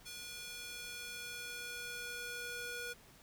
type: tone with high-pass filter sweep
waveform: square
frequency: 482.4 Hz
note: B4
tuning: 41 cents flat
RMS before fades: -45 dBFS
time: 0.05-2.94 s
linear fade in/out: 20 ms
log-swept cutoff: 3200 to 1000 Hz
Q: 0.95
effects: pink hiss -61 dBFS RMS until 3.22 s